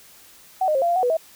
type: tone with pitch steps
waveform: sine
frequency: 753 / 613 / 536 / 687 / 693 / 744 / 491.8 / 645 Hz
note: F#5 / D#5 / C5 / F5 / F5 / F#5 / B4 / E5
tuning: +30 / -26 / +42 / -29 / -14 / +9 / -7 / -38 cents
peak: -17 dBFS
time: 0.61-1.17 s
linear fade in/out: 5 ms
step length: 70 ms
effects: white hiss -49 dBFS RMS until 1.35 s